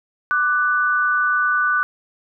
sine tone pair together, 1179 / 1488.7 Hz, D6 / F#6, +6 / +10 cents, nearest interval major third, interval 404 cents, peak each -20 / -17 dBFS, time 0.31-1.83 s, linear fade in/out 0 ms, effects none

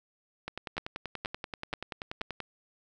two click trains, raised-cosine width 0.3 ms, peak -16 / -20 dBFS, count 4 / 21, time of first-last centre 0.78-2.215 / 0.48-2.403 s, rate 2.09 / 10.4 Hz, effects none

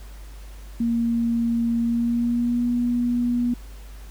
sine tone with pitch glide, 232.9 to 241.7 Hz, A#3 to B3, -1 to -37 cents, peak -19 dBFS, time 0.8-3.54 s, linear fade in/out 5 ms, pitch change +64 cents, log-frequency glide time 1.8-2.69 s, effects added 50 Hz sine -37 dBFS peak until 4.1 s + pink hiss -50 dBFS RMS until 4.1 s

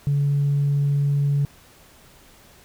sine tone, 142.4 Hz, C#3, 47 cents sharp, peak -16 dBFS, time 0.07-1.45 s, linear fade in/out 0 ms, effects tanh soft clip ceiling -14 dBFS + pink hiss -51 dBFS RMS until 2.64 s

